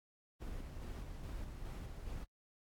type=noise with tremolo; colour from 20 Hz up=brown; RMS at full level=-44 dBFS; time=0.4-2.25 s; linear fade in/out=20 ms; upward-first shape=square; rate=2.4 Hz; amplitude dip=30%; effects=noise-tail reverb RT60 0.1 s tail -26 dB re dry + AAC 64 kbps